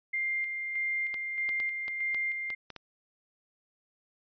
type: tone with tremolo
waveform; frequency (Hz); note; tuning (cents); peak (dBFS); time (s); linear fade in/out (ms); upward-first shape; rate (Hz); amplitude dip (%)
sine; 2100; C7; +6; -28; 0.13-2.55; 10; square; 1.6; 40
type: clicks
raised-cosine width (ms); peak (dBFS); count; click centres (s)
0.2; -24; 8; 1.142 / 1.491 / 1.601 / 1.881 / 2.146 / 2.503 / 2.703 / 2.763
effects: resampled to 11025 Hz